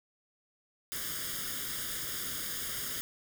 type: noise with comb filter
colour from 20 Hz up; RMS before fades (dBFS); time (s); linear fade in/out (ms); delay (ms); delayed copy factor
white; -37; 0.92-3.01; 0; 0.59; +0.8
effects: none